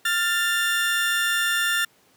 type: tone pair together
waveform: 30% pulse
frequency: 1396.9 / 1777.6 Hz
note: F6 / A6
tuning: 0 / +17 cents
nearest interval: major third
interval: 417 cents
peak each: -22 / -20 dBFS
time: 0.05-1.85 s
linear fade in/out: 5 ms
effects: pink hiss -59 dBFS RMS until 2.16 s + high-pass 150 Hz 12 dB/octave